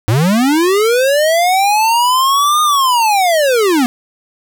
square linear two-way sweep, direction up then down, 98.9 to 1233 to 234.2 Hz, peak -10 dBFS, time 0.08-3.86 s, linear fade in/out 0 ms, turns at 2.62 s, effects none

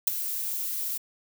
violet noise with ADSR envelope, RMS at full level -18 dBFS, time 0.07-0.98 s, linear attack 7 ms, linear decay 11 ms, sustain -13 dB, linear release 10 ms, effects none

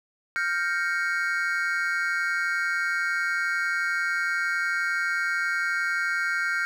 triangle chord, G half-diminished seventh, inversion third, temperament equal, 1396.9 / 1568 / 1864.7 / 2217 Hz, F6 / G6 / Bb6 / Db7, 0 / 0 / 0 / 0 cents, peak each -26 / -26 / -31 / -31 dBFS, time 0.36-6.65 s, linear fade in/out 0 ms, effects none

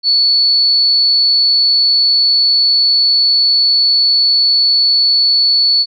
sine tone, 4435 Hz, C#8, in tune, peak -8 dBFS, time 0.03-5.86 s, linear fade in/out 50 ms, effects none

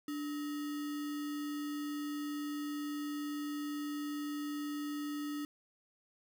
sine tone with sample-and-hold, 293.7 Hz, D4, in tune, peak -36 dBFS, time 0.08-5.45 s, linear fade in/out 2 ms, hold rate 1575 Hz, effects none

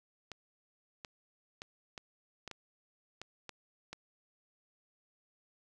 clicks, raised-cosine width 0.2 ms, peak -26 dBFS, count 9, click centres 0.317 / 1.048 / 1.619 / 1.978 / 2.477 / 2.513 / 3.216 / 3.493 / 3.93 s, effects none

